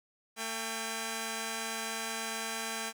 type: tone pair together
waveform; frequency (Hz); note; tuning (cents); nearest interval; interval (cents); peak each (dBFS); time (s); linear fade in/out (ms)
5% pulse; 224.5 / 800; A3 / G5; +35 / +35; octave + minor seventh; 2200; -26; 0.36-2.93; 50
effects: none